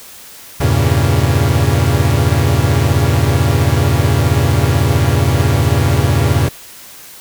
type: chord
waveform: 45% pulse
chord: E diminished seventh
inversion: none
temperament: equal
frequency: 82.41 / 98 / 116.54 / 138.59 Hz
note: E2 / G2 / Bb2 / Db3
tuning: 0 / 0 / 0 / 0 cents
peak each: -16 dBFS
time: 0.6-6.49 s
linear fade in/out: 10 ms
effects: white hiss -36 dBFS RMS until 7.2 s